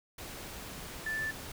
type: tone in noise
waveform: sine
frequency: 1758 Hz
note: A6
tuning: 2 cents flat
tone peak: -32 dBFS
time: 1.06-1.31 s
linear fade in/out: 5 ms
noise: pink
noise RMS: -44 dBFS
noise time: 0.18-1.52 s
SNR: +9 dB
effects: none